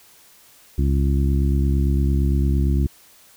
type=harmonic tone; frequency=68.8 Hz; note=C#2; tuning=12 cents flat; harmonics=1 / 2 / 3 / 4 / 5; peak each=-17 / -23 / -27 / -29 / -31 dBFS; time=0.78-2.87 s; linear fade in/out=5 ms; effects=white hiss -51 dBFS RMS until 3.36 s